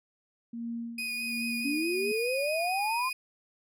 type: tone with tremolo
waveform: sine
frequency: 233.1 Hz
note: A#3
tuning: in tune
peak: -32 dBFS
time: 0.53-2.12 s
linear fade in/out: 5 ms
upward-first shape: sine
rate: 1.3 Hz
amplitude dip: 85%
type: tone with vibrato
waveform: 35% pulse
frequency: 2477 Hz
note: D#7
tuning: 8 cents flat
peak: -30 dBFS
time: 0.98-3.13 s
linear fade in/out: 5 ms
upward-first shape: sine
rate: 4.7 Hz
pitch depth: 17 cents each way
type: exponential sweep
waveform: sine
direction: up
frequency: 272.7 to 1062 Hz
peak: -28 dBFS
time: 1.64-3.1 s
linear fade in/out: 20 ms
effects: none

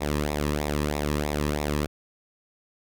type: tone with flanger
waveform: sawtooth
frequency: 74 Hz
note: D2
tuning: 14 cents sharp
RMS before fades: -27 dBFS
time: 0-1.87 s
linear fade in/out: 20 ms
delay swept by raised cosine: 0.65 to 1.4 ms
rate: 3.1 Hz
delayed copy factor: -0.75
effects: none

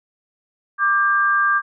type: tone pair together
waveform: sine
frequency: 1178.4 / 1600 Hz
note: D6 / G6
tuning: +6 / +35 cents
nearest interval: perfect fourth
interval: 529 cents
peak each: -17 dBFS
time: 0.78-1.62 s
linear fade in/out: 50 ms
effects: none

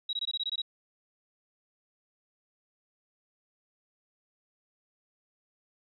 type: tone bursts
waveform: sine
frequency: 3853 Hz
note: B7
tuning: 44 cents flat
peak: -29 dBFS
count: 9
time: 0.09-0.619 s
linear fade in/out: 5 ms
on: 41 ms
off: 20 ms
effects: none

